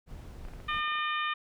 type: noise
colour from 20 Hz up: brown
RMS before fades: -44 dBFS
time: 0.06-0.83 s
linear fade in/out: 50 ms
type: clicks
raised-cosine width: 0.5 ms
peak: -36 dBFS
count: 12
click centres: 0.451 / 0.485 / 0.536 / 0.602 / 0.712 / 0.746 / 0.785 / 0.843 / 0.878 / 0.92 / 0.955 / 0.986 s
type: harmonic tone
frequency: 606 Hz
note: D#5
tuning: 46 cents flat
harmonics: 2 / 3 / 4 / 5 / 6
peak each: -31 / -35 / -37 / -39 / -41 dBFS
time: 0.68-1.34 s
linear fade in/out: 10 ms
effects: none